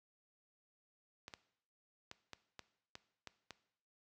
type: clicks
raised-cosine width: 0.2 ms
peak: -30 dBFS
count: 8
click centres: 1.281 / 1.338 / 2.114 / 2.333 / 2.593 / 2.954 / 3.273 / 3.507 s
effects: noise-tail reverb RT60 0.7 s tail -17 dB re dry + high-pass 60 Hz 12 dB/octave